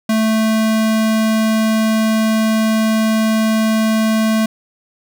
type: tone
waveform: square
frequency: 220 Hz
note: A3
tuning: in tune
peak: -13 dBFS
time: 0.09-4.46 s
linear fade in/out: 5 ms
effects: none